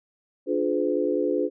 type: chord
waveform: sine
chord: D diminished seventh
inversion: none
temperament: just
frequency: 293.7 / 352.4 / 422.9 / 507.5 Hz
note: D4 / F4 / Ab4 / Cb5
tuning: 0 / +16 / +31 / +47 cents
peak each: -27 dBFS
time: 0.46-1.5 s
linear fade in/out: 50 ms
effects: none